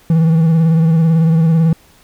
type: tone with vibrato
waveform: triangle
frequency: 162.7 Hz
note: E3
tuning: 22 cents flat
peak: -6 dBFS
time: 0.1-1.73 s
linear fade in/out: 2 ms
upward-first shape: sine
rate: 18 Hz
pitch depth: 45 cents each way
effects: pink hiss -48 dBFS RMS until 2.03 s